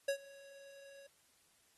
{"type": "tone with ADSR envelope", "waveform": "square", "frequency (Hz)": 554.4, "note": "C#5", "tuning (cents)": 0, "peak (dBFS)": -31, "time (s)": [0.08, 1.07], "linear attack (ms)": 7, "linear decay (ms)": 84, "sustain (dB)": -24, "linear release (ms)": 7, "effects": ["white hiss -71 dBFS RMS until 1.77 s", "AAC 32 kbps"]}